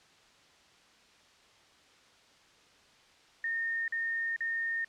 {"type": "tone bursts", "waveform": "sine", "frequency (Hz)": 1831, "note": "A#6", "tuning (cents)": -32, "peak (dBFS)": -30, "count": 3, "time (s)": [3.44, 4.846], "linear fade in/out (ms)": 2, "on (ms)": 440, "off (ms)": 43, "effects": ["white hiss -61 dBFS RMS until 4.88 s", "low-pass 5000 Hz 12 dB/octave"]}